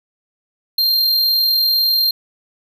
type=tone with amplitude modulation; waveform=square; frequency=4186 Hz; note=C8; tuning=in tune; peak=-12 dBFS; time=0.78-2.11 s; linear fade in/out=5 ms; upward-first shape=sine; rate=40 Hz; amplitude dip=30%; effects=9-bit